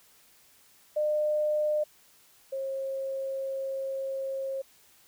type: tone pair in turn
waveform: sine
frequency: 604 / 538.1 Hz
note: D5 / C5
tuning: +48 / +48 cents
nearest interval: major second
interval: 200 cents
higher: first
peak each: -24 / -30 dBFS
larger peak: first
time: 0.96-1.84 / 2.52-4.62 s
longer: second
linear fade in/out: 10 ms
effects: white hiss -60 dBFS RMS until 5.07 s